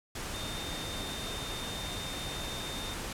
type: tone in noise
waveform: sine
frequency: 3635 Hz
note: A#7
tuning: 44 cents flat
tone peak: -41 dBFS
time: 0.34-2.94 s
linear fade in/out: 5 ms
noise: pink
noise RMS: -38 dBFS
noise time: 0.15-3.13 s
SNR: -6 dB
effects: low-pass 11000 Hz 12 dB/octave